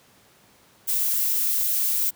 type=noise; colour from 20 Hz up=violet; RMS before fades=-23 dBFS; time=0.87-2.11 s; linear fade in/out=20 ms; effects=pink hiss -56 dBFS RMS until 2.15 s + high-pass 100 Hz 12 dB/octave